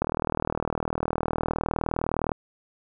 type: click train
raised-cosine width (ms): 1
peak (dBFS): -11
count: 92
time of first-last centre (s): 0.02-2.318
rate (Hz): 39.6
effects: none